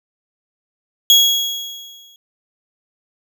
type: tone with exponential decay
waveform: 35% pulse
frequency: 3322 Hz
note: G#7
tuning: in tune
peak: -4 dBFS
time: 1.1-2.16 s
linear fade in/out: 1 ms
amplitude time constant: 230 ms
effects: none